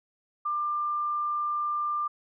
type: tone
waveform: sine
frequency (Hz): 1192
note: D6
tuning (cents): +25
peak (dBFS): -26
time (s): 0.45-2.08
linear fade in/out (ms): 10
effects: none